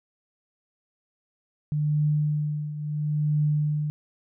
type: tone with tremolo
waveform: sine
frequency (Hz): 149.9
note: D3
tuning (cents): +36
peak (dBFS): -19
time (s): 1.72-3.9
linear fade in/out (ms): 0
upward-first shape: triangle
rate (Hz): 0.73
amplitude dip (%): 75
effects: none